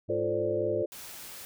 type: harmonic tone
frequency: 106 Hz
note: G#2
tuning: 36 cents sharp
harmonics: 1 / 2 / 3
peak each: -38 / -44 / -48 dBFS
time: 0.08-0.83 s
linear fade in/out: 10 ms
type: chord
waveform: sine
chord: D minor seventh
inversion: first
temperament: equal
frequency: 349.2 / 440 / 523.3 / 587.3 Hz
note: F4 / A4 / C5 / D5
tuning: 0 / 0 / 0 / 0 cents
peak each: -32 dBFS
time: 0.09-0.86 s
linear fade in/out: 10 ms
type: noise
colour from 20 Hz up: white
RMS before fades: -44 dBFS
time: 0.92-1.45 s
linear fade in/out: 0 ms
effects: none